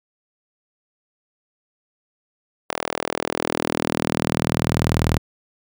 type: tone with high-pass filter sweep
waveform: sawtooth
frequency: 40.15 Hz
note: E1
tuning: 45 cents flat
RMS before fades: -23 dBFS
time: 2.69-5.18 s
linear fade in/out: 10 ms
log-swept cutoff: 630 to 83 Hz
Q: 1.2
effects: none